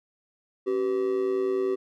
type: tone with amplitude modulation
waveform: triangle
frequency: 383.4 Hz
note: G4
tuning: 38 cents flat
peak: -18 dBFS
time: 0.66-1.76 s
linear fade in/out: 20 ms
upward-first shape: sine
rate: 110 Hz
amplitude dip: 70%
effects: none